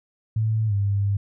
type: tone with pitch glide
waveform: sine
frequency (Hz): 110 to 100.29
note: A2 to G2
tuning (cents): 0 to +40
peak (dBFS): -19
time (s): 0.36-1.17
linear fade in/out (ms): 5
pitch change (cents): -160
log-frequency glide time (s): 0.67-0.73
effects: none